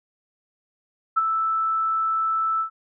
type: tone with ADSR envelope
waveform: sine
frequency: 1318 Hz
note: E6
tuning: 1 cent flat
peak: -14 dBFS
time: 1.16-2.7 s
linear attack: 18 ms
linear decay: 24 ms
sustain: -6 dB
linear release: 97 ms
effects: none